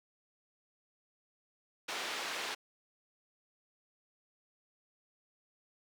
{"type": "band-pass noise", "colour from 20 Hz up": "white", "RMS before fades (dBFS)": -39, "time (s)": [1.88, 2.55], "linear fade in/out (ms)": 10, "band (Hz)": [380, 3500], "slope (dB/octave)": 12, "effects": []}